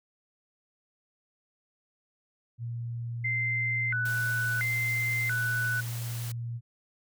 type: tone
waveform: sine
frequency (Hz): 117.8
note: A#2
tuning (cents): +19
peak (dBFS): -32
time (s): 2.58-6.61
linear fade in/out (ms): 50
type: tone with vibrato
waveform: sine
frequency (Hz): 1760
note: A6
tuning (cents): 0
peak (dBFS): -27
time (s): 3.24-5.81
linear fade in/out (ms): 10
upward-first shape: square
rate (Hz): 0.73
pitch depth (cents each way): 290
type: noise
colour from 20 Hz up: white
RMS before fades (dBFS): -42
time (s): 4.05-6.32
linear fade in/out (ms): 5
effects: none